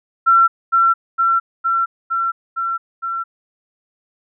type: tone with echo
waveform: sine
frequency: 1354 Hz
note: E6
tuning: 46 cents sharp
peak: -8 dBFS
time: 0.26-0.48 s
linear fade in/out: 20 ms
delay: 460 ms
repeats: 6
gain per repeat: -2 dB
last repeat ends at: 3.24 s
effects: none